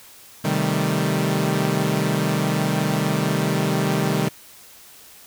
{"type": "chord", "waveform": "sawtooth", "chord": "A half-diminished seventh", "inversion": "first", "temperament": "equal", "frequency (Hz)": [130.81, 155.56, 196, 220], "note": ["C3", "Eb3", "G3", "A3"], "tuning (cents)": [0, 0, 0, 0], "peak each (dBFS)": [-22, -19, -20, -24], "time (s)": [0.44, 4.29], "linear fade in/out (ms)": 10, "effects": ["white hiss -46 dBFS RMS until 5.26 s"]}